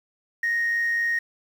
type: tone with amplitude modulation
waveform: sine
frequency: 1864.7 Hz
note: A#6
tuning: in tune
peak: -18 dBFS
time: 0.43-1.19 s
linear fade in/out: 5 ms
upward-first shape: sine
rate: 104 Hz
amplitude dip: 35%
effects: tanh soft clip ceiling -18 dBFS + 8-bit